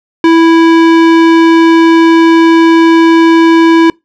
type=tone; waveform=square; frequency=329.6 Hz; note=E4; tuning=in tune; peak=-3 dBFS; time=0.24-3.9 s; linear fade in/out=2 ms; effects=noise-tail reverb RT60 0.2 s tail -26 dB re dry + low-pass 3000 Hz 12 dB/octave